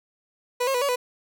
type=tone with pitch steps; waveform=30% pulse; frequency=492.8 / 539 / 491.6 / 564 / 495.4 Hz; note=B4 / C#5 / B4 / C#5 / B4; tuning=-4 / -49 / -8 / +30 / +5 cents; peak=-19 dBFS; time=0.6-0.96 s; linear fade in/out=10 ms; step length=72 ms; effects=none